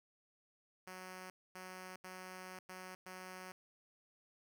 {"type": "tone bursts at uneven times", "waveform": "5% pulse", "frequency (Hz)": 185, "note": "F#3", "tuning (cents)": 0, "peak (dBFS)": -37, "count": 5, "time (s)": [[0.87, 1.3], [1.55, 1.96], [2.04, 2.59], [2.69, 2.95], [3.06, 3.52]], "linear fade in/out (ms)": 2, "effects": []}